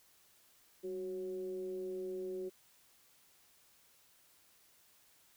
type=tone with frequency modulation; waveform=sine; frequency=371.3 Hz; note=F#4; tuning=6 cents sharp; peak=-38 dBFS; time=0.83-2.5 s; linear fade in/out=20 ms; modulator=178 Hz; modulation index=0.41; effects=white hiss -67 dBFS RMS until 5.36 s